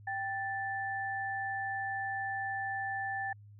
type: tone pair together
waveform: sine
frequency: 784 / 1760 Hz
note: G5 / A6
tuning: 0 / 0 cents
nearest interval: octave + major second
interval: 1400 cents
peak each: -36 / -36 dBFS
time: 0.07-3.33 s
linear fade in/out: 5 ms
effects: added 103 Hz sine -51 dBFS peak until 3.59 s